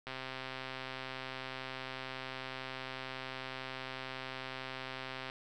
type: click train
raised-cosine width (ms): 0.3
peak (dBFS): -25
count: 686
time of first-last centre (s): 0.07-5.299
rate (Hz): 131
effects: none